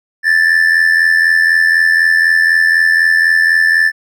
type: tone with amplitude modulation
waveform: triangle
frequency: 1760 Hz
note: A6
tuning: in tune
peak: -3 dBFS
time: 0.23-3.92 s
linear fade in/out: 50 ms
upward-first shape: sine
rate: 84 Hz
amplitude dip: 65%
effects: none